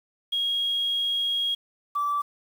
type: tone pair in turn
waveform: sine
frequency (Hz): 3282 / 1160.4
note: G#7 / D6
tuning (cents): -21 / -21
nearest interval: octave + tritone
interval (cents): 1800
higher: first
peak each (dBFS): -22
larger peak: neither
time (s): 0.32-1.55 / 1.95-2.22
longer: first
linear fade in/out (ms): 10
effects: tanh soft clip ceiling -19 dBFS + 8-bit